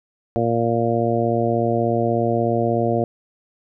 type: harmonic tone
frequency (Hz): 116.54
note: A#2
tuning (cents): 0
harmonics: 1 / 2 / 3 / 4 / 5 / 6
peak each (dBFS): -24 / -24 / -24 / -24 / -24 / -24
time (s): 0.36-3.04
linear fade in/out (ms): 0
effects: none